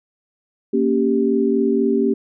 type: chord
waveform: sine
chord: G diminished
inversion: first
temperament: equal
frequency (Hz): 233.1 / 277.2 / 392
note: Bb3 / Db4 / G4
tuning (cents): 0 / 0 / 0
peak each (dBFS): -19 / -20 / -18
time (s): 0.73-2.14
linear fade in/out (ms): 10
effects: none